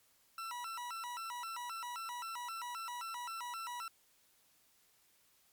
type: tone with vibrato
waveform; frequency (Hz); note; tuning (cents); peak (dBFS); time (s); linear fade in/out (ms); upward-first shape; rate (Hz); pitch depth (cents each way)
40% pulse; 1142; D6; -49; -40; 0.38-3.88; 2; square; 3.8; 280
effects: white hiss -70 dBFS RMS until 5.52 s + MP3 96 kbps